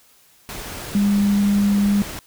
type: tone in noise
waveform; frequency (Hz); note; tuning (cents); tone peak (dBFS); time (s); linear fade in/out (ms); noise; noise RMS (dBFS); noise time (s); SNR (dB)
sine; 202.4; G#3; -44; -14; 0.95-2.02; 0; pink; -32; 0.49-2.19; +15
effects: white hiss -54 dBFS RMS until 2.26 s

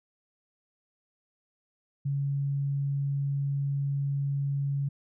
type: tone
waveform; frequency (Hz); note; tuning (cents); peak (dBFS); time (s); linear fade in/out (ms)
sine; 140; C#3; +18; -26; 2.05-4.89; 10
effects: none

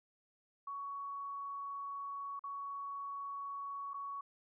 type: tone with dropouts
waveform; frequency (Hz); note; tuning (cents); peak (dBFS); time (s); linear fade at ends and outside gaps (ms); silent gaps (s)
sine; 1119; C#6; +16; -40; 0.67-4.21; 5; 2.394-2.438 / 3.935-3.941
effects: none

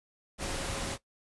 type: tone in noise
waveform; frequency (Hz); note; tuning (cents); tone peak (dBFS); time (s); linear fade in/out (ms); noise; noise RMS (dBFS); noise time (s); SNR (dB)
sine; 547; C#5; -23; -44; 0.38-0.98; 50; pink; -35; 0.38-0.98; -12
effects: noise-tail reverb RT60 0.1 s tail -17 dB re dry + resampled to 24000 Hz

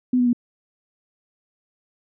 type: tone with pitch steps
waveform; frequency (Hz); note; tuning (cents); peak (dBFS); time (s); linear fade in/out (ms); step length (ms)
sine; 251.2 / 246 / 241; B3 / B3 / B3; +30 / -7 / -42; -15; 0.13-0.331; 5; 67
effects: none

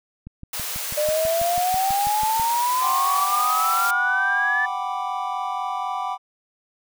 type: click train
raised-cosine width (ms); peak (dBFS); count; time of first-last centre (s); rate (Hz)
5; -24; 14; 0.27-2.398; 6.11
type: high-pass noise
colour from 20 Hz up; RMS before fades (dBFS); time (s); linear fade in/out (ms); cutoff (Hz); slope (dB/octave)
white; -29; 0.53-3.91; 5; 480; 24
type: exponential sweep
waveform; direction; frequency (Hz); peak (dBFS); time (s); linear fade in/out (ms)
sine; up; 595 to 1760; -19; 0.97-4.66; 10
type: chord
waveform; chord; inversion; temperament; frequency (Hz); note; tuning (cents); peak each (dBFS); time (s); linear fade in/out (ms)
triangle; G major seventh; third; equal; 740 / 784 / 987.8 / 1174.7; F#5 / G5 / B5 / D6; 0 / 0 / 0 / 0; -28; 2.8-6.18; 50
effects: none

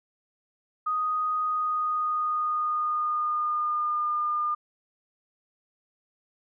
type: tone with pitch glide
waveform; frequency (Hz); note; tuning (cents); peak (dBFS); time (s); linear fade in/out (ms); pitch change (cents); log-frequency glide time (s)
sine; 1245 to 1208.9; D#6 to D6; +1 to +50; -24; 0.86-4.55; 10; -51; 1.41-4.11
effects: none

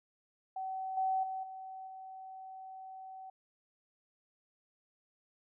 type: tone with level steps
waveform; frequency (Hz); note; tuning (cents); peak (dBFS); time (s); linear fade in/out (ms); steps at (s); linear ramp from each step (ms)
sine; 760; F#5; +46; -36 / -29 / -36 / -43 / -45; 0.56-3.3; 5; 0.97 / 1.23 / 1.43 / 1.87; 5
effects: none

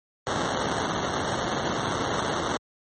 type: noise with sample-and-hold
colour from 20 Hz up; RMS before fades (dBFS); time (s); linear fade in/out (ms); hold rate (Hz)
white; -27; 0.27-2.57; 0; 2450
effects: high-pass 80 Hz 12 dB/octave + MP3 32 kbps

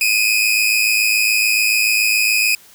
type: tone pair together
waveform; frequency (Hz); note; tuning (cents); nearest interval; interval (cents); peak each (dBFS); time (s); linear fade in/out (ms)
sawtooth; 2447 / 2554; D#7 / D#7; -29 / +45; minor second; 74; -13; 0.01-2.55; 2
effects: white hiss -46 dBFS RMS until 2.74 s

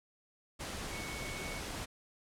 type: tone in noise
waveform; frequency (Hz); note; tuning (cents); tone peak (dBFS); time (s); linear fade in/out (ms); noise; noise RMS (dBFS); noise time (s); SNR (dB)
sine; 2217; C#7; 0; -45; 0.91-1.6; 20; pink; -41; 0.59-1.86; -7
effects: low-pass 10000 Hz 12 dB/octave

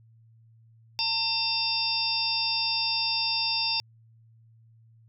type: harmonic tone with a mistuned harmonic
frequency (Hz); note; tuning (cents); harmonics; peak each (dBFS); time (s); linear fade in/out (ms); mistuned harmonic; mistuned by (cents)
900; A5; +39; 1 / 3 / 4 / 5 / 6; -35 / -33 / -33 / -28 / -30; 0.99-3.8; 0; 5; +100
effects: added 113 Hz sine -54 dBFS peak until 5.08 s

